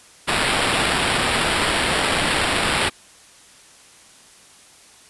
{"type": "noise with sample-and-hold", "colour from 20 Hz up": "blue", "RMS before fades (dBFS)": -20, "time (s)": [0.27, 2.9], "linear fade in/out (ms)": 20, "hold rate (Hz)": 6300, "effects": ["white hiss -48 dBFS RMS until 5.09 s", "resampled to 24000 Hz"]}